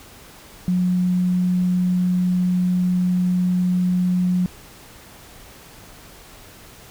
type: tone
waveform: sine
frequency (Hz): 180.7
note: F#3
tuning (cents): -41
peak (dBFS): -16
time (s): 0.68-4.46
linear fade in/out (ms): 0
effects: pink hiss -44 dBFS RMS until 6.9 s